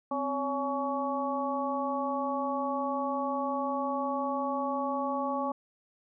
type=harmonic tone with a mistuned harmonic; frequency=280.9 Hz; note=C#4; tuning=23 cents sharp; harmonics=1 / 2 / 3 / 4; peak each=-34 / -34 / -34 / -34 dBFS; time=0.11-5.52 s; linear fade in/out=5 ms; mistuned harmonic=1; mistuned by=-120 cents; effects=none